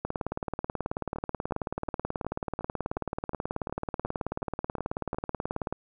two click trains, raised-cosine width 1 ms, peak -16 / -24 dBFS, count 106 / 12, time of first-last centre 0.05-5.726 / 1.16-5.146 s, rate 18.5 / 2.76 Hz, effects none

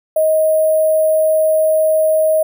sine tone with sample-and-hold, 628 Hz, D#5, 16 cents sharp, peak -10 dBFS, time 0.16-2.43 s, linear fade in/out 5 ms, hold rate 11025 Hz, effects none

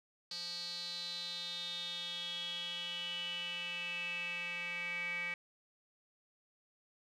square tone with band-pass filter sweep, 174.61 Hz, F3, in tune, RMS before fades -41 dBFS, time 0.31-5.34 s, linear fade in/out 2 ms, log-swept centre 4500 to 2200 Hz, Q 8.9, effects none

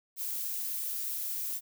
violet noise, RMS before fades -35 dBFS, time 0.16-1.61 s, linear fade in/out 50 ms, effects none

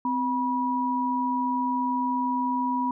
sine tone pair together, 257.3 / 971.4 Hz, C4 / B5, -29 / -29 cents, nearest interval octave + major seventh, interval 2300 cents, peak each -27 / -25 dBFS, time 0.05-2.91 s, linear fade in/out 2 ms, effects none

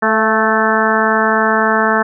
harmonic tone with a mistuned harmonic, 219.1 Hz, A3, 7 cents flat, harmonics 1 / 2 / 3 / 4 / 5 / 6 / 7 / 8, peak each -19 / -19 / -19 / -19 / -19 / -19 / -19 / -19 dBFS, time 0.02-2.03 s, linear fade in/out 10 ms, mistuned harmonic 3, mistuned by +28 cents, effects none

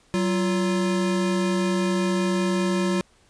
square tone pair together, 188.22 / 348.8 Hz, F#3 / F4, +30 / -2 cents, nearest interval major seventh, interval 1068 cents, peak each -23 / -26 dBFS, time 0.14-3.01 s, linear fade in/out 0 ms, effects pink hiss -59 dBFS RMS until 3.29 s + resampled to 22050 Hz

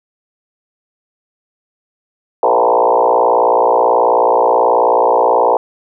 sine tone with frequency modulation, 695 Hz, F5, 9 cents flat, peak -8 dBFS, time 2.43-5.57 s, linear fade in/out 2 ms, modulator 58.6 Hz, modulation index 4.7, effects none

